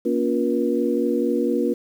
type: tone cluster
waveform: sine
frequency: 237.4 / 281.7 / 353.5 / 478.3 Hz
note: A#3 / C#4 / F4 / A#4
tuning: +32 / +28 / +21 / +44 cents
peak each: -24 dBFS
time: 0.05-1.74 s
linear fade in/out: 10 ms
effects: 8-bit